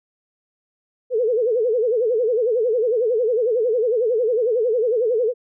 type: tone with vibrato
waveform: sine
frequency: 466.2 Hz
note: A#4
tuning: in tune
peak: -16 dBFS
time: 1.1-5.34 s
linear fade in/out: 50 ms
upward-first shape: sine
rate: 11 Hz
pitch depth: 160 cents each way
effects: none